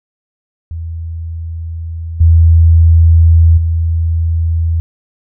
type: tone with level steps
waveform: sine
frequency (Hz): 82.41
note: E2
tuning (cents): 0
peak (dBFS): -19 / -3 / -10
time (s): 0.71-4.8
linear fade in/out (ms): 0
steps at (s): 2.2 / 3.57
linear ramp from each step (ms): 10
effects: none